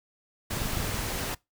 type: noise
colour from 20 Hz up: pink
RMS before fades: -32 dBFS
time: 0.5-1.35 s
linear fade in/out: 10 ms
type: clicks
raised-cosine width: 5 ms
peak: -22 dBFS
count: 11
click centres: 0.535 / 0.573 / 0.618 / 0.657 / 0.734 / 0.772 / 0.803 / 0.845 / 0.893 / 0.944 / 0.992 s
effects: noise-tail reverb RT60 0.2 s tail -23 dB re dry